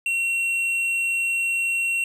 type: tone with tanh clipping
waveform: sine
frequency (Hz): 2731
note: F7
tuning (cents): -39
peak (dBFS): -22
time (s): 0.06-2.04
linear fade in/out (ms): 2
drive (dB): 7
effects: none